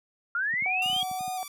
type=linear sweep; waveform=sine; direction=up; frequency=1368 to 3322 Hz; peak=-25 dBFS; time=0.35-1.03 s; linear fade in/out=2 ms
type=clicks; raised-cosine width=5 ms; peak=-29 dBFS; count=10; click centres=0.538 / 0.623 / 0.86 / 0.899 / 0.93 / 0.963 / 1.029 / 1.113 / 1.208 / 1.279 s
type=tone; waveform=sine; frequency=743 Hz; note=F#5; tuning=7 cents sharp; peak=-30 dBFS; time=0.66-1.43 s; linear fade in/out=0 ms
type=tone with vibrato; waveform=5% pulse; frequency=1188 Hz; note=D6; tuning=20 cents sharp; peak=-27 dBFS; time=0.82-1.48 s; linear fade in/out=2 ms; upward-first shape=square; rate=2.7 Hz; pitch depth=47 cents each way
effects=high-pass 150 Hz 12 dB/octave